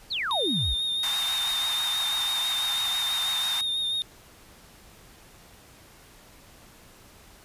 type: exponential sweep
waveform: sine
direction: down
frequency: 4668 to 48.81 Hz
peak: -26 dBFS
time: 0.1-0.75 s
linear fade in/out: 20 ms
type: tone with vibrato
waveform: triangle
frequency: 3671 Hz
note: A#7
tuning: 27 cents flat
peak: -24 dBFS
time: 0.31-4.02 s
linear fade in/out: 0 ms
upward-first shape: sine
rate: 6.1 Hz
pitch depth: 30 cents each way
type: high-pass noise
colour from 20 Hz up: pink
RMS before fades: -34 dBFS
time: 1.03-3.61 s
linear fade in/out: 2 ms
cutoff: 760 Hz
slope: 48 dB/octave
effects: pink hiss -52 dBFS RMS until 7.44 s + resampled to 32000 Hz